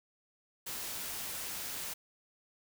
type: noise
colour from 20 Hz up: white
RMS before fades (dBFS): -40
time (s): 0.66-1.94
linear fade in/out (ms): 10
effects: none